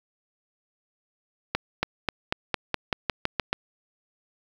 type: accelerating click train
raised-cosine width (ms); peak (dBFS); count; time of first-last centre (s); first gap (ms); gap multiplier
0.3; -7; 11; 1.55-3.53; 280; 0.92
effects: 7-bit